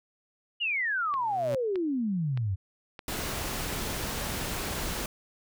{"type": "exponential sweep", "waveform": "sine", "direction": "down", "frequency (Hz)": [2938, 89.2], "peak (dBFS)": -26, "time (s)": [0.6, 2.56], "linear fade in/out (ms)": 20}
{"type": "tone with exponential growth", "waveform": "sawtooth", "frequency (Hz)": 125.4, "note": "B2", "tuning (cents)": 27, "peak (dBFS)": -27, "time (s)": [1.04, 1.55], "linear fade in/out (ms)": 2, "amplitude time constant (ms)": 110}
{"type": "click train", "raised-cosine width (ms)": 0.3, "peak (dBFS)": -25, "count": 6, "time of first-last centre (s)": [1.14, 4.226], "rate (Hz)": 1.62}
{"type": "noise", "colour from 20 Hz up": "pink", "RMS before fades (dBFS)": -33, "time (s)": [3.08, 5.06], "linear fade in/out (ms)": 2}
{"effects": []}